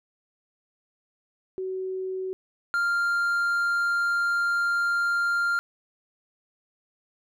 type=tone pair in turn; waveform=sine / triangle; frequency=375.9 / 1395.2 Hz; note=F#4 / F6; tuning=+27 / -2 cents; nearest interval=octave + major seventh; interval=2271 cents; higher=second; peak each=-28 / -20 dBFS; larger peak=second; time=1.58-2.33 / 2.74-5.59 s; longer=second; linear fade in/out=0 ms; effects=none